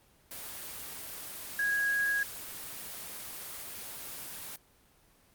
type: tone in noise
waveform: sine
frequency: 1651 Hz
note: G#6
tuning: 11 cents flat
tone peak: -26 dBFS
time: 1.59-2.23 s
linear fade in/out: 2 ms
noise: white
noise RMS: -42 dBFS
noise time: 0.31-4.56 s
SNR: +13 dB
effects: pink hiss -64 dBFS RMS until 5.34 s + Opus 24 kbps